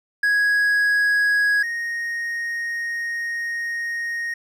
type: tone pair in turn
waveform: triangle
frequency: 1661.2 / 1864.6 Hz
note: G#6 / A#6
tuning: 0 / 0 cents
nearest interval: major second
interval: 200 cents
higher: second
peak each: -14 / -22 dBFS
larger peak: first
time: 0.23-1.63 / 1.63-4.34 s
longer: second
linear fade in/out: 5 ms
effects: none